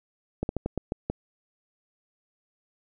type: slowing click train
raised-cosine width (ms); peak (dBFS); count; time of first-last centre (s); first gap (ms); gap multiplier
2; -14; 7; 0.43-1.1; 61; 1.24
effects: none